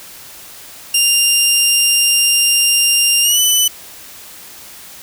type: tone with pitch glide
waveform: 15% pulse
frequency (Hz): 2794 to 2995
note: F7 to F#7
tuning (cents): 0 to +20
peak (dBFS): -3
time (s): 0.94-3.68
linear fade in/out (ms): 5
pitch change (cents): +120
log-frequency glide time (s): 3.22-3.39
effects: white hiss -36 dBFS RMS until 5.02 s